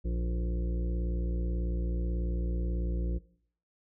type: harmonic tone with a mistuned harmonic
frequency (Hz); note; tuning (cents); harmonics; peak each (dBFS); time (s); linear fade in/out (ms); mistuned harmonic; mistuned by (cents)
58.27; A#1; 0; 1 / 2 / 3 / 5 / 6 / 7 / 8 / 9; -29 / -45 / -38 / -45 / -43 / -55 / -50 / -50; 0.04-3.19; 20; 7; +72
effects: noise-tail reverb RT60 0.6 s tail -20 dB re dry